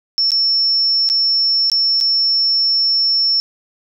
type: tone with dropouts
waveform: sine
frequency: 5400 Hz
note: E8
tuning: 41 cents sharp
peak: -12 dBFS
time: 0.18-3.4 s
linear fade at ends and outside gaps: 0 ms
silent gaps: 0.306-0.318 / 1.089-1.099 / 1.699-1.717 / 2.003-2.01 s
effects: none